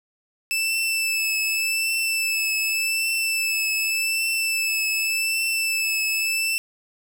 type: tone with vibrato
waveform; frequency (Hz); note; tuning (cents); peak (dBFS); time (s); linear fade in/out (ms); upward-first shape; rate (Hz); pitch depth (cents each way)
sawtooth; 2637; E7; 0; -18; 0.51-6.58; 0; triangle; 0.86; 29
effects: none